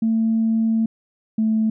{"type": "tone pair in turn", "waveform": "sine", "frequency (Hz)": [224.1, 219.7], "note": ["A3", "A3"], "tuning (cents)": [32, -2], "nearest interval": "unison", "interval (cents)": 34, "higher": "first", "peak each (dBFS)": -15, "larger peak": "neither", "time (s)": [[0.02, 0.86], [1.38, 1.7]], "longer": "first", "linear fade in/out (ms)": 5, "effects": ["tanh soft clip ceiling -11 dBFS"]}